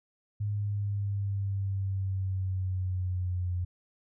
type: exponential sweep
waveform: sine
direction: down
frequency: 103.83 to 89 Hz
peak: -28 dBFS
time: 0.4-3.65 s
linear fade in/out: 10 ms
effects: none